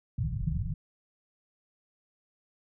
white low-pass noise, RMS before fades -31 dBFS, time 0.18-0.74 s, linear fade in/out 5 ms, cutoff 180 Hz, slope 96 dB/octave, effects none

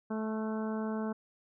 harmonic tone with a mistuned harmonic, 218.1 Hz, A3, 15 cents flat, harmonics 1 / 2 / 3 / 4 / 5 / 6 / 7, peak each -33 / -39 / -43 / -45 / -47 / -49 / -50 dBFS, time 0.1-1.13 s, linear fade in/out 10 ms, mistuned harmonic 6, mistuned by +26 cents, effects none

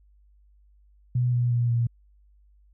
sine tone with pitch steps, 123.47 / 121.63 / 119.82 / 118.03 Hz, B2 / B2 / A#2 / A#2, 0 / -26 / +48 / +22 cents, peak -20 dBFS, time 1.15-1.87 s, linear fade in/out 5 ms, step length 180 ms, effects added 50 Hz sine -55 dBFS peak until 2.73 s

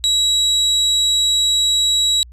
35% pulse tone, 3880 Hz, B7, 31 cents flat, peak -11 dBFS, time 0.04-2.23 s, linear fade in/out 0 ms, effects added 60 Hz sine -37 dBFS peak until 2.32 s + resampled to 32000 Hz

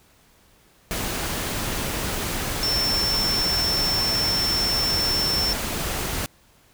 sine tone in noise, 5390 Hz, E8, 38 cents sharp, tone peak -21 dBFS, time 2.63-5.53 s, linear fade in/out 0 ms, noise pink, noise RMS -27 dBFS, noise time 0.91-6.26 s, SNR +3 dB, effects pink hiss -57 dBFS RMS until 6.73 s

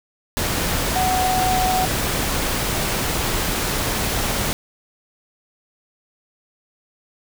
sine tone in noise, 743 Hz, F#5, 7 cents sharp, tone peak -18 dBFS, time 0.96-1.85 s, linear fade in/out 0 ms, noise pink, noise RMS -22 dBFS, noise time 0.37-4.53 s, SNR +1 dB, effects none

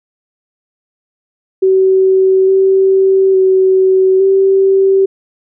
sine tone with pitch steps, 379.7 / 384 / 378 / 386.8 Hz, F#4 / G4 / F#4 / G4, +45 / -36 / +37 / -23 cents, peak -6 dBFS, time 1.62-5.06 s, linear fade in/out 10 ms, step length 860 ms, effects none

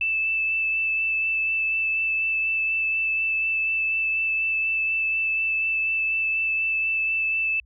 sine tone with vibrato, 2637 Hz, E7, in tune, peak -21 dBFS, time 0.01-7.6 s, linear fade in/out 2 ms, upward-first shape sine, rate 4.1 Hz, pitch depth 10 cents each way, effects added 60 Hz sine -52 dBFS peak until 7.65 s

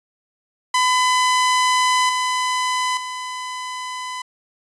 sawtooth tone with level steps, 1007 Hz, B5, 33 cents sharp, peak -11 / -15 / -23 dBFS, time 0.74-4.22 s, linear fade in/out 5 ms, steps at 2.09 / 2.97 s, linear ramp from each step 2 ms, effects resampled to 22050 Hz

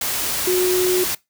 sine tone in noise, 365 Hz, F#4, 24 cents flat, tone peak -16 dBFS, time 0.47-1.04 s, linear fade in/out 5 ms, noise white, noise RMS -23 dBFS, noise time 0.01-1.15 s, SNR +4 dB, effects noise-tail reverb RT60 0.2 s tail -22 dB re dry

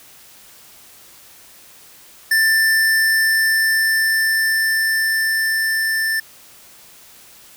square tone with level ramp, 1776 Hz, A6, 16 cents sharp, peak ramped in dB -13 to -18 dBFS, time 2.31-6.2 s, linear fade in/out 5 ms, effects white hiss -45 dBFS RMS until 7.56 s

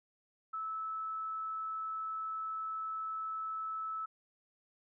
sine tone, 1306 Hz, E6, 17 cents flat, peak -36 dBFS, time 0.53-4.06 s, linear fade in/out 10 ms, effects none

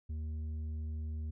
sine tone with tanh clipping, 77.78 Hz, D#2, in tune, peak -37 dBFS, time 0.09-1.31 s, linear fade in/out 10 ms, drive 6 dB, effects none

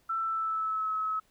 sine tone with pitch glide, 1334 to 1287.8 Hz, E6 to E6, +20 to -41 cents, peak -28 dBFS, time 0.09-1.2 s, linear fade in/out 10 ms, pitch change -61 cents, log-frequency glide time 0.2-0.92 s, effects pink hiss -68 dBFS RMS until 1.3 s

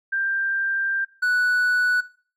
sine / triangle tone pair in turn, 1583 / 1480 Hz, G6 / F#6, +17 / 0 cents, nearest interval minor second, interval 117 cents, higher first, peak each -21 / -16 dBFS, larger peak second, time 0.12-1.05 / 1.22-2.01 s, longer first, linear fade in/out 10 ms, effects noise-tail reverb RT60 0.4 s tail -18 dB re dry

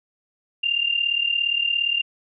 sine tone with amplitude modulation, 2794 Hz, F7, in tune, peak -16 dBFS, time 0.63-2.02 s, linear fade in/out 10 ms, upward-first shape sine, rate 37.3 Hz, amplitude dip 75%, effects none

